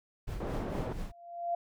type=noise with tremolo; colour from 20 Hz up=brown; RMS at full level=-35 dBFS; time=0.27-1.12 s; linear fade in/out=10 ms; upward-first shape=triangle; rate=4.4 Hz; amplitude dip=85%
type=low-pass noise; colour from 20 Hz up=white; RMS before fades=-37 dBFS; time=0.4-0.93 s; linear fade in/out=5 ms; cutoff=520 Hz; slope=12 dB/octave
type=tone with exponential growth; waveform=sine; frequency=690 Hz; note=F5; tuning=21 cents flat; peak=-27 dBFS; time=0.95-1.55 s; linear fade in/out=5 ms; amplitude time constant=130 ms
effects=none